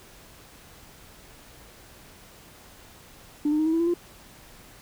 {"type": "tone with pitch steps", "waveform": "sine", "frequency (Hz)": [296.1, 304.1, 312.3, 320.7, 329.3, 338.2, 347.3], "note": ["D4", "D#4", "D#4", "E4", "E4", "E4", "F4"], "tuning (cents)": [14, -40, 7, -48, -2, 44, -10], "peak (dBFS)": -19, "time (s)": [3.45, 3.94], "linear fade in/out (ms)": 5, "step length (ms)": 70, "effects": ["tanh soft clip ceiling -17 dBFS", "pink hiss -50 dBFS RMS until 4.81 s"]}